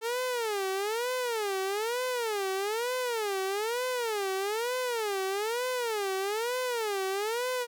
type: tone with vibrato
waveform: sawtooth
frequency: 440 Hz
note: A4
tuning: in tune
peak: -25 dBFS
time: 0.01-7.67 s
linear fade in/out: 50 ms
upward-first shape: sine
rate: 1.1 Hz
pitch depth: 250 cents each way
effects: none